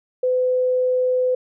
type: tone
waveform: sine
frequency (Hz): 506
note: B4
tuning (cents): +42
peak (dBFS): -16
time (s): 0.23-1.35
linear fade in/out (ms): 5
effects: none

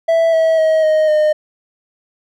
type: tone with pitch steps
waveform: triangle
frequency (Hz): 659.3 / 646.9 / 634.6 / 622.7 / 610.9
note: E5 / E5 / D#5 / D#5 / D#5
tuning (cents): 0 / -33 / +34 / +1 / -32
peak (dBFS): -8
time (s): 0.08-1.33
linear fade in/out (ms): 10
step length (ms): 250
effects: none

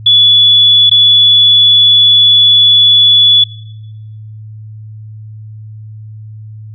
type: tone with dropouts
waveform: sine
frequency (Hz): 3425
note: A7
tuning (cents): -47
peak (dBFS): -3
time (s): 0.06-3.44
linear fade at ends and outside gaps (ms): 5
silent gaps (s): 0.897-0.913
effects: noise-tail reverb RT60 1.0 s tail -18 dB re dry + added 108 Hz sine -26 dBFS peak until 6.74 s

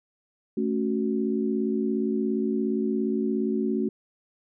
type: chord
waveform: sine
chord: F# minor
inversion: first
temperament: equal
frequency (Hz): 220 / 277.2 / 370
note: A3 / C#4 / F#4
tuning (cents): 0 / 0 / 0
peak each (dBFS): -26 / -29 / -28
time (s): 0.57-3.89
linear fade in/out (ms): 5
effects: none

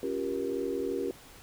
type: chord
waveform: sine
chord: G half-diminished seventh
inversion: second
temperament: equal with one note detuned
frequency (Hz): 277.2 / 349.2 / 392 / 473.5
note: Db4 / F4 / G4 / Bb4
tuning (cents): 0 / 0 / 0 / +27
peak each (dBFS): -36 / -37 / -33 / -35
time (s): 0.03-1.11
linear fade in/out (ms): 2
effects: pink hiss -52 dBFS RMS until 1.42 s

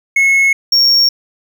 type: tone pair in turn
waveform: triangle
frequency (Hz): 2183 / 5528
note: C#7 / F8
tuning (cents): -27 / -19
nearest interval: octave + major third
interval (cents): 1608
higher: second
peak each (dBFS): -6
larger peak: neither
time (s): 0.16-0.53 / 0.72-1.09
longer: neither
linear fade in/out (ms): 5
effects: 8-bit

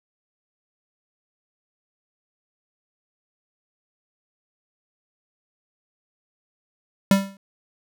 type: tone with exponential decay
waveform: square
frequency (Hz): 195.9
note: G3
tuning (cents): -1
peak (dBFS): -11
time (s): 7.11-7.37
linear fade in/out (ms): 2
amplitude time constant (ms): 56
effects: none

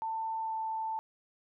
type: tone with pitch glide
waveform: sine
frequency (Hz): 892 to 885.8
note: A5 to A5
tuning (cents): +23 to +11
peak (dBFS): -32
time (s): 0.02-0.99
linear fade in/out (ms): 0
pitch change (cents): -12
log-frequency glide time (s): 0.41-0.55
effects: none

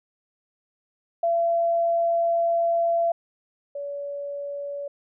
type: tone pair in turn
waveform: sine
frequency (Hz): 677 / 569.3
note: E5 / C#5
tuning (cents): +46 / +46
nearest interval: minor third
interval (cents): 300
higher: first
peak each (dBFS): -19 / -29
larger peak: first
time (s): 1.23-3.12 / 3.75-4.88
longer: first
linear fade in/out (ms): 5
effects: none

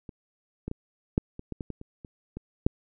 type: clicks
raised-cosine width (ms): 3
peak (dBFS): -27 / -20 / -20 / -9 / -25 / -21 / -21 / -22 / -28 / -29 / -23 / -7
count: 12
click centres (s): 0.092 / 0.68 / 0.714 / 1.179 / 1.394 / 1.523 / 1.608 / 1.703 / 1.814 / 2.048 / 2.37 / 2.665
effects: none

